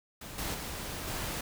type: noise with level steps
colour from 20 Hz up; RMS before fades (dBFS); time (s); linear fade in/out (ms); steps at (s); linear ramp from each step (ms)
pink; -44 / -35 / -39 / -36; 0.21-1.41; 5; 0.38 / 0.54 / 1.07; 5
effects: none